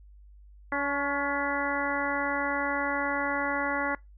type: harmonic tone with a mistuned harmonic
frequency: 283.6 Hz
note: C#4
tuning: 40 cents sharp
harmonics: 1 / 2 / 3 / 4 / 5 / 6 / 7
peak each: -34 / -34 / -34 / -34 / -34 / -34 / -34 dBFS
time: 0.72-3.95 s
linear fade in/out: 2 ms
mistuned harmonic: 4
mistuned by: -33 cents
effects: noise-tail reverb RT60 0.2 s tail -24 dB re dry + added 50 Hz sine -49 dBFS peak until 4.17 s